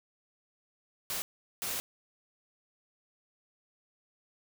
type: noise bursts at uneven times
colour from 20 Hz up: white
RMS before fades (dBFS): -35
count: 2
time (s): 1.1-1.22 / 1.62-1.8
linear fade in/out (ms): 0
effects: none